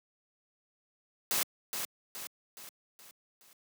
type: noise with echo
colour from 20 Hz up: white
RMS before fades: -30 dBFS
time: 1.31-1.43 s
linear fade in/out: 0 ms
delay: 420 ms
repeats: 5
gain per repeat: -6 dB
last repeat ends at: 3.53 s
effects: high-pass 150 Hz 12 dB/octave